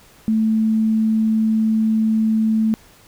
sine tone, 220 Hz, A3, in tune, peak -14 dBFS, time 0.28-2.74 s, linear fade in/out 0 ms, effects pink hiss -49 dBFS RMS until 3.07 s

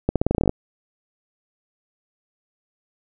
accelerating click train, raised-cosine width 2 ms, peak -5 dBFS, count 12, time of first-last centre 0.09-0.494 s, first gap 67 ms, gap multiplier 0.87, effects none

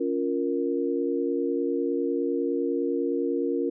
sine chord, Bb minor, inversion first, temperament just, 279.7 / 349.6 / 466.2 Hz, Db4 / F4 / Bb4, +16 / +2 / 0 cents, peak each -28 dBFS, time 0-3.7 s, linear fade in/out 10 ms, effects none

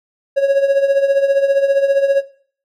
triangle tone with tremolo, 552 Hz, C#5, 7 cents flat, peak -6 dBFS, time 0.36-2.22 s, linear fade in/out 20 ms, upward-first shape triangle, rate 15 Hz, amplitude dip 75%, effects noise-tail reverb RT60 0.5 s tail -17 dB re dry

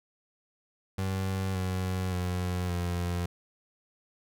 30% pulse tone with pitch steps, 95.4 / 92.79 / 90.25 / 87.79 Hz, G2 / F#2 / F#2 / F2, -47 / +5 / -43 / +10 cents, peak -26 dBFS, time 0.98-3.26 s, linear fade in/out 5 ms, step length 570 ms, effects none

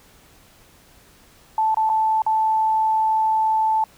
sine tone with dropouts, 877 Hz, A5, 6 cents flat, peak -16 dBFS, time 1.58-3.84 s, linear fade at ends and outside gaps 2 ms, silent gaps 1.745-1.77 / 1.893-1.898 / 2.22-2.264 s, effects pink hiss -52 dBFS RMS until 3.97 s

